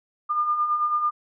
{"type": "beating tone pair", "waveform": "sine", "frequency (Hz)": [1200, 1209.1], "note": ["D6", "D#6"], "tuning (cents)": [37, -50], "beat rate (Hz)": 9.1, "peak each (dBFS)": [-30, -21], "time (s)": [0.29, 1.11], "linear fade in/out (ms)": 20, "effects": []}